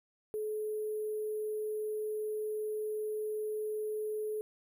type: tone with sample-and-hold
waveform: sine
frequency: 427.4 Hz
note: G#4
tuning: 50 cents sharp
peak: -33 dBFS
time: 0.34-4.41 s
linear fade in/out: 0 ms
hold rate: 11025 Hz
effects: none